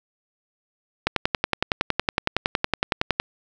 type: click train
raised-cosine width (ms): 0.3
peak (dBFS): -3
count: 24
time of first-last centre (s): 1.07-3.2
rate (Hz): 10.8
effects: none